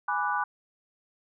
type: chord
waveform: sine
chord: G# half-diminished seventh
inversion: none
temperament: equal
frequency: 830.6 / 987.8 / 1174.7 / 1480 Hz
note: G#5 / B5 / D6 / F#6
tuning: 0 / 0 / 0 / 0 cents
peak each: -31 dBFS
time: 0.08-0.44 s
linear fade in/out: 5 ms
effects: none

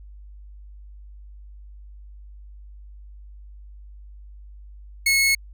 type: tone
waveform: sawtooth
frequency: 2185 Hz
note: C#7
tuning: 26 cents flat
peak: -13 dBFS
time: 5.06-5.35 s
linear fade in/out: 5 ms
effects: added 50 Hz sine -40 dBFS peak until 5.53 s

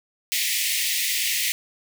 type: high-pass noise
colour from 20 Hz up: pink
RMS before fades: -24 dBFS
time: 0.32-1.52 s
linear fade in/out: 0 ms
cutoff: 1900 Hz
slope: 96 dB/octave
effects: none

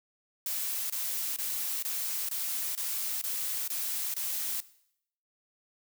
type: noise bursts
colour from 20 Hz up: blue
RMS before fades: -33 dBFS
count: 9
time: 0.46-4.604 s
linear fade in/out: 2 ms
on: 440 ms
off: 23 ms
effects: noise-tail reverb RT60 0.7 s tail -18 dB re dry

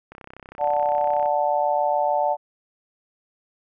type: click train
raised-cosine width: 0.5 ms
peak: -25 dBFS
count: 38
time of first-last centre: 0.12-1.258 s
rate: 32.5 Hz
type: chord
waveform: sine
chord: D major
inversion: none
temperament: just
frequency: 587.3 / 734.2 / 881 Hz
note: D5 / F#5 / A5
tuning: 0 / -14 / +2 cents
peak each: -23 dBFS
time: 0.58-2.37 s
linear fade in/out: 50 ms
effects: none

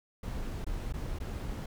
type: noise with dropouts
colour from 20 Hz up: brown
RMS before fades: -36 dBFS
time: 0.23-1.66 s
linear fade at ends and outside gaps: 5 ms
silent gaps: 0.645-0.665 / 0.925-0.937 / 1.188-1.201 s
effects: none

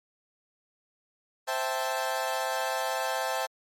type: chord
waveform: 30% pulse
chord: A minor seventh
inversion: first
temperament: equal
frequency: 523.3 / 659.3 / 784 / 880 Hz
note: C5 / E5 / G5 / A5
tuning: 0 / 0 / 0 / 0 cents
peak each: -31 dBFS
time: 1.47-3.47 s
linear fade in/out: 20 ms
effects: MP3 64 kbps

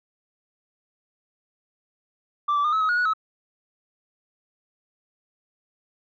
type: tone with pitch steps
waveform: sine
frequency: 1173 / 1158 / 1216 / 1294 / 1272 / 1446 / 1466 / 1289 Hz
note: D6 / D6 / D#6 / E6 / D#6 / F#6 / F#6 / E6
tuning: -2 / -25 / -40 / -32 / +38 / -40 / -16 / -39 cents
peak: -17 dBFS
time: 2.48-3.136 s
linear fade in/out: 10 ms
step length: 82 ms
effects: tanh soft clip ceiling -18 dBFS

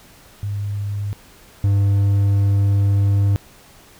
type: tone pair in turn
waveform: sine / triangle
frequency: 101.7 / 99.9 Hz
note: G#2 / G2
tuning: -36 / +33 cents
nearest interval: unison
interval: 31 cents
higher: first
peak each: -21 / -11 dBFS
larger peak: second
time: 0.43-1.13 / 1.64-3.36 s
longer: second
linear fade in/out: 0 ms
effects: pink hiss -47 dBFS RMS until 3.99 s

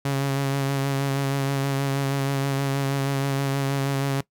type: tone with vibrato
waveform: sawtooth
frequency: 137.8 Hz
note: C#3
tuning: 10 cents flat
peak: -18 dBFS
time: 0.05-4.21 s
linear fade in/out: 5 ms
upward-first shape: sine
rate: 6.3 Hz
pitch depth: 22 cents each way
effects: noise-tail reverb RT60 0.1 s tail -20 dB re dry

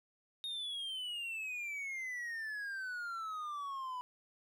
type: exponential sweep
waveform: triangle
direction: down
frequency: 3729 to 987 Hz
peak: -37 dBFS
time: 0.44-4.01 s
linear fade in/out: 0 ms
effects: 13-bit

